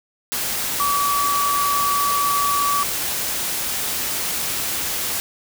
sine tone in noise, 1144 Hz, D6, 46 cents flat, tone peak -18 dBFS, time 0.8-2.83 s, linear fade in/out 0 ms, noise white, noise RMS -24 dBFS, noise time 0.32-5.2 s, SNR +3 dB, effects none

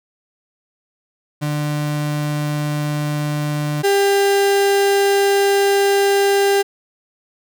35% pulse tone pair in turn, 148.6 / 398.2 Hz, D3 / G4, +21 / +27 cents, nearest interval octave + perfect fourth, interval 1706 cents, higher second, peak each -17 / -11 dBFS, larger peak second, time 1.41-3.83 / 3.83-6.63 s, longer second, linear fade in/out 20 ms, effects none

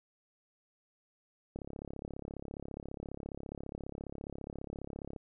click train, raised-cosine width 2 ms, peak -28 dBFS, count 126, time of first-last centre 1.56-5.162 s, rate 34.7 Hz, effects none

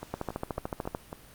two click trains, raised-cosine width 1 ms, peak -17 / -23 dBFS, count 12 / 5, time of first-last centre 0.14-0.949 / 0.03-1.129 s, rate 13.6 / 3.64 Hz, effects pink hiss -53 dBFS RMS until 1.34 s + Opus 48 kbps

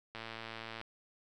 click train, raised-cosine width 0.3 ms, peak -27 dBFS, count 76, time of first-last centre 0.15-0.814 s, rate 113 Hz, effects none

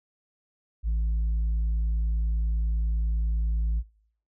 sine tone, 55 Hz, A1, in tune, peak -20 dBFS, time 0.83-3.83 s, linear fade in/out 50 ms, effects noise-tail reverb RT60 0.6 s tail -24 dB re dry + tanh soft clip ceiling -22 dBFS

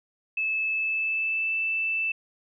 sine tone with pitch glide, 2611 to 2646 Hz, E7 to E7, -17 to +6 cents, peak -24 dBFS, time 0.37-2.12 s, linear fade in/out 5 ms, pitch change +23 cents, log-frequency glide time 0.69-1.56 s, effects none

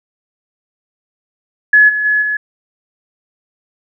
sine tone with level steps, 1700 Hz, G#6, 40 cents sharp, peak -4 / -14 / -10 / -14 dBFS, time 1.73-2.37 s, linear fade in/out 5 ms, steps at 1.88 / 2.04 / 2.21 s, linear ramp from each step 20 ms, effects none

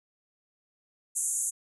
pink band-pass noise, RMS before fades -30 dBFS, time 1.15-1.51 s, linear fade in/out 20 ms, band 6600 to 11000 Hz, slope 96 dB/octave, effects none

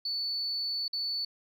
sine tone with dropouts, 4470 Hz, C#8, 14 cents sharp, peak -29 dBFS, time 0.05-1.25 s, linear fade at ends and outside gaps 5 ms, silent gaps 0.881-0.93 s, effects tanh soft clip ceiling -25 dBFS

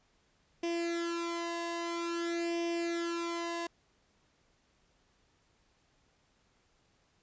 sawtooth tone with flanger, 339.5 Hz, F4, 49 cents flat, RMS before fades -35 dBFS, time 0.63-3.67 s, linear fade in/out 5 ms, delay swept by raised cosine 0.36 to 1.08 ms, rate 0.5 Hz, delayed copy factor +0.8, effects pink hiss -71 dBFS RMS until 7.22 s + resampled to 16000 Hz

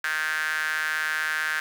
sawtooth tone with high-pass filter, 155.56 Hz, D#3, in tune, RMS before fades -27 dBFS, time 0.04-1.6 s, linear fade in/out 2 ms, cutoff 1600 Hz, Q 7.3, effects none

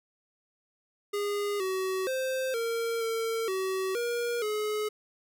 square tone with pitch steps, 409.1 / 377.2 / 522 / 460.7 / 453.2 / 379.2 / 475.4 / 424.5 Hz, G#4 / F#4 / C5 / A#4 / A#4 / F#4 / A#4 / G#4, -26 / +33 / -4 / -20 / -49 / +43 / +34 / +38 cents, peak -29 dBFS, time 1.13-4.89 s, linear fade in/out 10 ms, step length 470 ms, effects none

